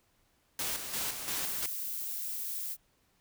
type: noise with tremolo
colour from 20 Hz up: white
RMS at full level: -34 dBFS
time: 0.59-1.66 s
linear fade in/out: 2 ms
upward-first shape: square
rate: 2.9 Hz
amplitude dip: 50%
type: noise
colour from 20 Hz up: violet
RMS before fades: -37 dBFS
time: 1.41-2.77 s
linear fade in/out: 50 ms
effects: pink hiss -71 dBFS RMS until 3.2 s